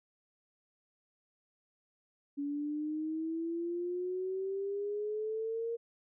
sine exponential sweep, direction up, 282.8 to 467.6 Hz, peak -33 dBFS, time 2.37-5.77 s, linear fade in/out 20 ms, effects none

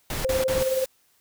pink noise bursts, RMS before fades -29 dBFS, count 3, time 0.1-0.63 s, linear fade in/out 2 ms, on 150 ms, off 40 ms
sine tone with tremolo, 523.3 Hz, C5, in tune, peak -19 dBFS, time 0.24-0.85 s, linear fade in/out 10 ms, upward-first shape sine, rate 19 Hz, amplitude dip 55%
white noise, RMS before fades -35 dBFS, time 0.6-0.86 s, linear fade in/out 5 ms
effects white hiss -64 dBFS RMS until 1.2 s

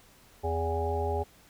harmonic tone, 82.41 Hz, E2, in tune, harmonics 1 / 3 / 5 / 7 / 9 / 10, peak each -31 / -43 / -32 / -37 / -38 / -34 dBFS, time 0.43-1.24 s, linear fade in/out 20 ms, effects pink hiss -58 dBFS RMS until 1.49 s

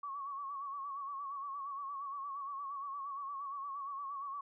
sine tone with vibrato, 1117 Hz, C#6, 13 cents sharp, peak -39 dBFS, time 0.03-4.41 s, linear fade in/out 5 ms, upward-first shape sine, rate 8.6 Hz, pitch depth 61 cents each way, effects none

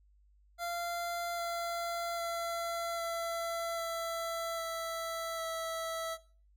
25% pulse tone with pitch steps, 690 / 684 / 678.1 / 672.3 / 666.5 / 660.7 / 655 Hz, F5 / F5 / E5 / E5 / E5 / E5 / E5, -21 / -36 / +49 / +34 / +19 / +4 / -11 cents, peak -31 dBFS, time 0.58-6.18 s, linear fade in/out 50 ms, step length 800 ms, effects noise-tail reverb RT60 0.4 s tail -18 dB re dry + added 50 Hz sine -62 dBFS peak until 6.56 s

